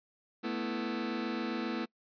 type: chord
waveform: sawtooth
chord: A suspended second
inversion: none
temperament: just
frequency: 220 / 247.5 / 330 Hz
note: A3 / B3 / E4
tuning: 0 / +4 / +2 cents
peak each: -33 dBFS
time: 0.43-1.86 s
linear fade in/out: 20 ms
effects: noise-tail reverb RT60 0.1 s tail -24 dB re dry + resampled to 11025 Hz